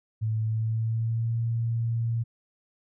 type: tone with pitch glide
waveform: sine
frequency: 110 to 115.54 Hz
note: A2 to A#2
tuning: 0 to -15 cents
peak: -24 dBFS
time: 0.21-2.24 s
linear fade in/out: 20 ms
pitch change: +85 cents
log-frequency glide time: 0.43-1.38 s
effects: none